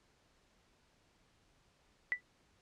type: tone with exponential decay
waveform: sine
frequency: 1975.5 Hz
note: B6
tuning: in tune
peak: -26 dBFS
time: 2.12-2.21 s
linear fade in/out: 0 ms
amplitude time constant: 18 ms
effects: pink hiss -71 dBFS RMS until 2.61 s + low-pass 7000 Hz 12 dB/octave